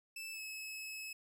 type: tone with pitch glide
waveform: sawtooth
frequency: 2637 to 2584 Hz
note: E7 to E7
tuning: 0 to -35 cents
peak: -40 dBFS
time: 0.16-1.13 s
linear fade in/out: 5 ms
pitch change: -35 cents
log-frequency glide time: 0.32-0.4 s
effects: none